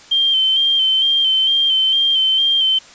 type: tone with vibrato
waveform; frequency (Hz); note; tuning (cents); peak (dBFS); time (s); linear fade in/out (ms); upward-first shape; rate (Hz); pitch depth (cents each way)
sine; 3136; G7; 0; -12; 0.11-2.79; 10; square; 2.2; 28
effects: white hiss -42 dBFS RMS until 2.94 s + resampled to 16000 Hz